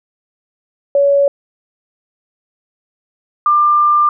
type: tone pair in turn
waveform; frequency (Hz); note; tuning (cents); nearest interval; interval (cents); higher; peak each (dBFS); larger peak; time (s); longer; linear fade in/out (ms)
sine; 563 / 1193; C#5 / D6; +27 / +27; octave + minor second; 1300; second; -8; neither; 0.95-1.28 / 3.46-4.09; second; 2
effects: none